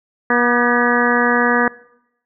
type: harmonic tone with a mistuned harmonic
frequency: 241.1 Hz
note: B3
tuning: 41 cents flat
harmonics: 1 / 2 / 3 / 4 / 5 / 6 / 7 / 8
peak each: -19 / -19 / -23 / -22 / -21 / -23 / -18 / -23 dBFS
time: 0.3-1.68 s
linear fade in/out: 2 ms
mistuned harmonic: 6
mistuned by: +80 cents
effects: noise-tail reverb RT60 0.8 s tail -22 dB re dry